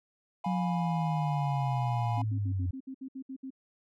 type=chord; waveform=triangle; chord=F diminished; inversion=none; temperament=equal with one note detuned; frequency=708.2 / 830.6 / 987.8 Hz; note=F5 / Ab5 / Cb6; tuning=+24 / 0 / 0 cents; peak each=-35 / -34 / -36 dBFS; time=0.44-2.22 s; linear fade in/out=5 ms
type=linear sweep; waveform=sine; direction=down; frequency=185.8 to 89.5 Hz; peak=-28 dBFS; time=0.46-2.71 s; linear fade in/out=5 ms
type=tone bursts; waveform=sine; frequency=264.9 Hz; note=C4; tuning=22 cents sharp; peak=-37 dBFS; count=10; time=2.17-3.505 s; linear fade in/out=10 ms; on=75 ms; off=65 ms
effects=none